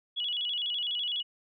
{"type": "tone with vibrato", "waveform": "sine", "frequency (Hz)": 3136, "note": "G7", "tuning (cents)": 0, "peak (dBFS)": -29, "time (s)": [0.16, 1.23], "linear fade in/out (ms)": 20, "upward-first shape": "square", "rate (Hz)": 12, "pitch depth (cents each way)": 120, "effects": []}